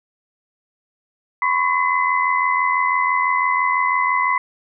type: tone cluster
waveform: sine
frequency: 1009 / 1095 / 2033 Hz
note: B5 / C#6 / B6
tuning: +37 / -22 / +50 cents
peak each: -20 dBFS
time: 1.42-4.38 s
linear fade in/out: 2 ms
effects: none